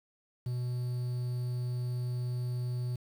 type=tone with quantisation; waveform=triangle; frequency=123.47 Hz; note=B2; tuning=in tune; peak=-29 dBFS; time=0.46-2.96 s; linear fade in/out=5 ms; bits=9; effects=none